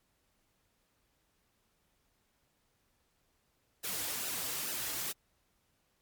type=noise with flanger; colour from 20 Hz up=white; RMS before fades=-37 dBFS; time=3.83-5.13 s; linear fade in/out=20 ms; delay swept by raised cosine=0.88 to 5.38 ms; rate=2.3 Hz; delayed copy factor=-0.85; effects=pink hiss -75 dBFS RMS until 6.01 s + MP3 96 kbps